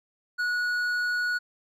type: tone with hard clipping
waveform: sine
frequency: 1461 Hz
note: F#6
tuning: 22 cents flat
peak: -26 dBFS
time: 0.38-1.39 s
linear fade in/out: 20 ms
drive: 6 dB
effects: none